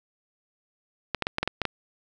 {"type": "clicks", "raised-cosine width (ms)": 0.3, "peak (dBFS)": -9, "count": 8, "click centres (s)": [1.147, 1.223, 1.269, 1.384, 1.43, 1.476, 1.617, 1.653], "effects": []}